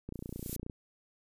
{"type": "click train", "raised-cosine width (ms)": 3, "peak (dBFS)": -27, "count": 19, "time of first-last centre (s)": [0.09, 0.698], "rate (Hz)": 29.6}
{"type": "noise with exponential growth", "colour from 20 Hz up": "violet", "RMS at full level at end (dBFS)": -34, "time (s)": [0.14, 0.56], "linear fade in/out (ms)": 2, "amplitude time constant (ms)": 90}
{"effects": ["resampled to 32000 Hz"]}